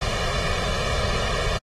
pink noise with comb filter, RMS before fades -24 dBFS, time 0.01-1.58 s, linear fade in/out 10 ms, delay 1.7 ms, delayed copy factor +1, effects low-pass 5000 Hz 12 dB/octave + AAC 32 kbps

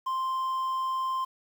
triangle tone, 1046.5 Hz, C6, in tune, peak -25 dBFS, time 0.06-1.25 s, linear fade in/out 10 ms, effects 9-bit

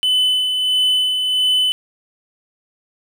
triangle tone with tremolo, 3014 Hz, F#7, 31 cents sharp, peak -11 dBFS, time 0.03-1.72 s, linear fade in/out 0 ms, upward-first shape sine, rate 1.5 Hz, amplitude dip 40%, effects none

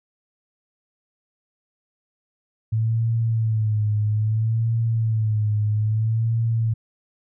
sine tone with vibrato, 110 Hz, A2, in tune, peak -18 dBFS, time 2.72-6.74 s, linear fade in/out 10 ms, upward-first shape sine, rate 0.61 Hz, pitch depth 71 cents each way, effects none

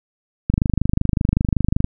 click train, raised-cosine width 5 ms, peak -4 dBFS, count 35, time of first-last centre 0.5-1.844 s, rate 25.3 Hz, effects none

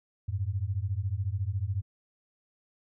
sine beating tone pair, 90.8 / 104.8 Hz, F#2 / G#2, -32 / +16 cents, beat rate 14 Hz, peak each -31 / -31 dBFS, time 0.28-1.82 s, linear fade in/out 10 ms, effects none

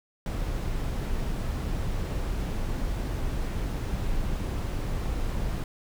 brown noise, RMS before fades -29 dBFS, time 0.26-5.64 s, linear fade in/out 2 ms, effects none

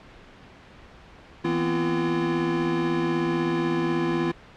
square tone cluster, 163.1 / 241.9 / 258.1 / 340.9 Hz, E3 / B3 / C4 / F4, -18 / -36 / -23 / -42 cents, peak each -30 / -33 / -32 / -25 dBFS, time 1.44-4.32 s, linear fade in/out 10 ms, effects pink hiss -48 dBFS RMS until 4.56 s + low-pass 3000 Hz 12 dB/octave

